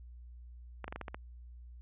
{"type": "clicks", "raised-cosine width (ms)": 0.5, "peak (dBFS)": -25, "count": 7, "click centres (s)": [0.843, 0.88, 0.925, 0.96, 1.013, 1.082, 1.145], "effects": ["added 60 Hz sine -48 dBFS peak until 1.81 s", "resampled to 8000 Hz"]}